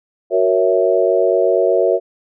sine chord, F# dominant seventh, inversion none, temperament equal, 370 / 466.2 / 554.4 / 659.3 Hz, F#4 / A#4 / C#5 / E5, 0 / 0 / 0 / 0 cents, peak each -17 dBFS, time 0.3-2 s, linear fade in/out 50 ms, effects none

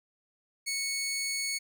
15% pulse tone, 2211 Hz, C#7, 5 cents flat, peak -24 dBFS, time 0.66-1.59 s, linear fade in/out 20 ms, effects none

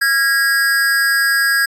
square tone with amplitude modulation, 1640 Hz, G#6, 22 cents flat, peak -10 dBFS, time 0.01-1.66 s, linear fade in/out 10 ms, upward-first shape sine, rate 270 Hz, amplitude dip 65%, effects resampled to 32000 Hz

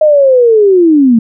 sine linear sweep, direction down, 626 to 218.6 Hz, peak -3 dBFS, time 0.01-1.19 s, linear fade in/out 5 ms, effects none

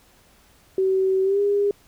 sine tone with pitch glide, 380.5 to 405.5 Hz, F#4 to G#4, +48 to -41 cents, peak -17 dBFS, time 0.78-1.71 s, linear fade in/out 2 ms, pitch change +111 cents, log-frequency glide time 1.23-1.4 s, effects pink hiss -56 dBFS RMS until 1.87 s

